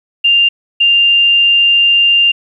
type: tone pair in turn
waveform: sine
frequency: 2794 / 2794 Hz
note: F7 / F7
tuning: 0 / 0 cents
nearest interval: unison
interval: 0 cents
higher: neither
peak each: -6 dBFS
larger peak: neither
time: 0.24-0.49 / 0.8-2.32 s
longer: second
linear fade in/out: 10 ms
effects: 8-bit